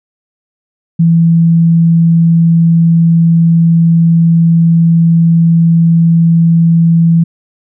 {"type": "tone", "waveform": "sine", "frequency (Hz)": 166.4, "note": "E3", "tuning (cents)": 17, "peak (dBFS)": -4, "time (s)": [0.99, 7.24], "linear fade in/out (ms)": 10, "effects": []}